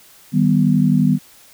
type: chord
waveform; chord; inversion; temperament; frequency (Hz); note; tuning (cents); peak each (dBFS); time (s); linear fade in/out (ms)
sine; Eb augmented; none; equal with one note detuned; 155.56 / 195.21 / 246.9; Eb3 / G3 / B3; 0 / -7 / 0; -16; 0.32-1.19; 50
effects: white hiss -47 dBFS RMS until 1.53 s